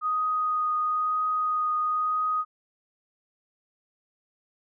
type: tone with vibrato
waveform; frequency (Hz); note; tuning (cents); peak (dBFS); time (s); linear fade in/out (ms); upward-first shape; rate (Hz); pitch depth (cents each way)
sine; 1244.5; D#6; 0; -23; 0.01-2.45; 50; triangle; 1; 11
effects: none